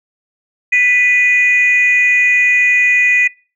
sine tone pair together, 1982.9 / 2469 Hz, B6 / D#7, +6 / -14 cents, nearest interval major third, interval 380 cents, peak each -10 dBFS, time 0.72-3.28 s, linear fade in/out 10 ms, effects noise-tail reverb RT60 0.4 s tail -26 dB re dry + tanh soft clip ceiling -2 dBFS

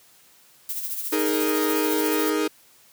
violet noise with tremolo, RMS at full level -28 dBFS, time 0.69-2.3 s, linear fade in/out 2 ms, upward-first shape sine, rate 14 Hz, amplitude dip 50%
45% pulse chord, D# suspended fourth, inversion none, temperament equal, 311.1 / 415.3 / 466.2 Hz, D#4 / G#4 / A#4, 0 / 0 / 0 cents, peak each -24 / -26 / -28 dBFS, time 1.12-2.48 s, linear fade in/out 10 ms
effects white hiss -55 dBFS RMS until 2.92 s + high-pass 80 Hz 12 dB/octave

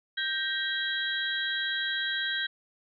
sine tone cluster, 1571 / 1882 / 3254 / 3904 Hz, G6 / A#6 / G#7 / B7, +3 / +16 / -36 / -21 cents, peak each -31 / -36 / -34 / -34 dBFS, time 0.17-2.47 s, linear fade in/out 10 ms, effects none

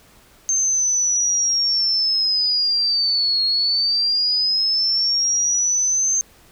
sine linear two-way sweep, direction down then up, 6330 to 4282 to 6330 Hz, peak -16 dBFS, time 0.49-6.21 s, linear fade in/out 0 ms, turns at 3.44 s, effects pink hiss -51 dBFS RMS until 6.51 s

